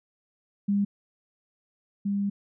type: tone pair in turn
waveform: sine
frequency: 201.5 / 200.6 Hz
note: G3 / G3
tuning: +48 / +40 cents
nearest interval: unison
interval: 8 cents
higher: first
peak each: -21 / -24 dBFS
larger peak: first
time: 0.68-0.85 / 2.05-2.3 s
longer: second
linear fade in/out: 10 ms
effects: none